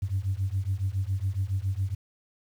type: beating tone pair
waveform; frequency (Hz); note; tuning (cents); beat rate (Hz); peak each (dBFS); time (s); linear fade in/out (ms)
sine; 92.8 / 100; F#2 / G2; +6 / +35; 7.2; -28 / -28; 0.02-1.95; 10
effects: tanh soft clip ceiling -19 dBFS + 9-bit